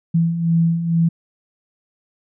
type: beating tone pair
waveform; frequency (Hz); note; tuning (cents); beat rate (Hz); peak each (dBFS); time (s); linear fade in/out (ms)
sine; 164.81 / 167.01; E3 / E3; 0 / +23; 2.2; -22 / -15; 0.14-1.09; 10
effects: none